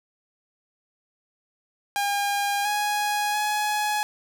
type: tone with pitch steps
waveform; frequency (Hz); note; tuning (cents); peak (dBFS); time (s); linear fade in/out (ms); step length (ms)
sawtooth; 808 / 831 / 841; G#5 / G#5 / G#5; -48 / +1 / +22; -19; 1.96-4.03; 0; 690
effects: none